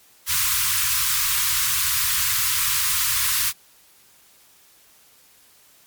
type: band-stop noise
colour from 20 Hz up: white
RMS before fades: -21 dBFS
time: 0.26-3.53 s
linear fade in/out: 50 ms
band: 140 to 980 Hz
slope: 96 dB/octave
effects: white hiss -54 dBFS RMS until 5.86 s + MP3 96 kbps